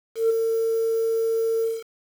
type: tone with ADSR envelope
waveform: sine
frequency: 452.4 Hz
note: A4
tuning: 48 cents sharp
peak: -13 dBFS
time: 0.15-1.84 s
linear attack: 150 ms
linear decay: 10 ms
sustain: -6 dB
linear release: 200 ms
effects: tanh soft clip ceiling -14 dBFS + 7-bit